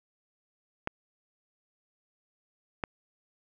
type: clicks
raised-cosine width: 0.5 ms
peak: -15 dBFS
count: 2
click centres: 0.874 / 2.838 s
effects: none